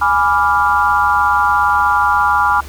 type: chord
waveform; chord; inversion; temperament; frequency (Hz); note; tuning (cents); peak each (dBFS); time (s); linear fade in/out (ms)
sine; G# diminished seventh; none; equal; 830.6 / 987.8 / 1174.7 / 1396.9; G#5 / B5 / D6 / F6; 0 / 0 / 0 / 0; -16; 0.01-2.61; 10
effects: added 71 Hz sine -31 dBFS peak until 2.68 s + pink hiss -37 dBFS RMS until 2.68 s